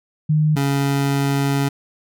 sine / 25% pulse tone pair in turn, 153.3 / 139.41 Hz, D#3 / C#3, -25 / +10 cents, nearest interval major second, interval 165 cents, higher first, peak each -13 dBFS, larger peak neither, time 0.29-0.56 / 0.56-1.69 s, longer second, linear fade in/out 10 ms, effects none

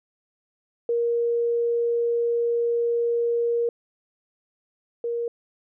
sine tone pair in turn, 470.4 / 470.4 Hz, A#4 / A#4, +16 / +16 cents, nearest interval unison, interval 0 cents, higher neither, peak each -20 / -24 dBFS, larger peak first, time 0.89-3.69 / 5.04-5.28 s, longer first, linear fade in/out 2 ms, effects none

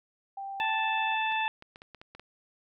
sine tone, 786 Hz, G5, 4 cents sharp, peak -35 dBFS, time 0.37-1.15 s, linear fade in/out 5 ms
harmonic tone, 879 Hz, A5, 2 cents flat, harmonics 1 / 2 / 3 / 4, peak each -29 / -34 / -32 / -38 dBFS, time 0.6-1.48 s, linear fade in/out 0 ms
clicks, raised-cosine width 0.3 ms, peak -31 dBFS, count 8, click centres 1.322 / 1.624 / 1.759 / 1.819 / 1.947 / 2.015 / 2.15 / 2.196 s
effects none

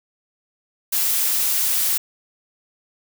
blue noise, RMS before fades -20 dBFS, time 0.92-1.98 s, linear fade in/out 10 ms, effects none

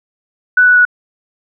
sine tone with pitch steps, 1487 / 1477.6 / 1468.2 Hz, F#6 / F#6 / F#6, +8 / -3 / -14 cents, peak -5 dBFS, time 0.57-0.852 s, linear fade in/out 5 ms, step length 94 ms, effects none

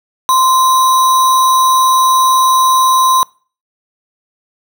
sine tone with sample-and-hold, 1041 Hz, C6, 9 cents flat, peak -7 dBFS, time 0.29-3.23 s, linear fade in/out 0 ms, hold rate 4900 Hz, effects noise-tail reverb RT60 0.4 s tail -25 dB re dry

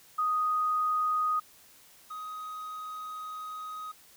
sine / triangle tone pair in turn, 1245 / 1255.8 Hz, D#6 / D#6, +1 / +16 cents, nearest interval unison, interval 15 cents, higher second, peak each -25 / -35 dBFS, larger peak first, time 0.18-1.4 / 2.1-3.92 s, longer second, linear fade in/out 10 ms, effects white hiss -57 dBFS RMS until 4.16 s

